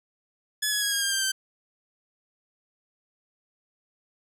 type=tone with pitch steps; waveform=10% pulse; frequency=1706 / 1679.6 / 1653.6 / 1628 / 1602.8 / 1578 / 1553.6 Hz; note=G#6 / G#6 / G#6 / G#6 / G6 / G6 / G6; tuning=+46 / +19 / -8 / -35 / +38 / +11 / -16 cents; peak=-15 dBFS; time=0.62-1.32 s; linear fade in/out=10 ms; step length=100 ms; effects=none